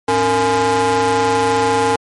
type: ring-modulated tone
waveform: 35% pulse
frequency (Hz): 188.8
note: F#3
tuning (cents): +35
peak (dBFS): -8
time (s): 0.08-1.96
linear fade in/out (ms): 5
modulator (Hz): 648
effects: MP3 48 kbps